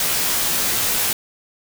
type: noise with comb filter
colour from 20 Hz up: white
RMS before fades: -20 dBFS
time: 0-1.13 s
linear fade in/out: 2 ms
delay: 15 ms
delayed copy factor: -0.65
effects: none